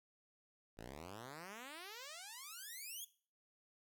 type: exponential sweep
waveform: 5% pulse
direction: up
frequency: 51.91 to 3448 Hz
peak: -38 dBFS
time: 0.77-3.05 s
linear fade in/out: 10 ms
effects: noise-tail reverb RT60 0.4 s tail -17 dB re dry